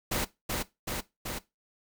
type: noise with echo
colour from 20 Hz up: pink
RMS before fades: -30 dBFS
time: 0.11-0.25 s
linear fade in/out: 10 ms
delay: 380 ms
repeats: 3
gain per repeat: -2 dB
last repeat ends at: 1.39 s
effects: noise-tail reverb RT60 0.2 s tail -17 dB re dry